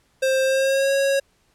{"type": "tone with pitch glide", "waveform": "square", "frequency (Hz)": [528, 549.8], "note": ["C5", "C#5"], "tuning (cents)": [16, -14], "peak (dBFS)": -18, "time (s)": [0.22, 1.2], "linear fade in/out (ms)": 10, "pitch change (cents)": 70, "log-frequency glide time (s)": [0.44, 0.93], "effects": ["pink hiss -63 dBFS RMS until 1.54 s", "low-pass 11000 Hz 12 dB/octave"]}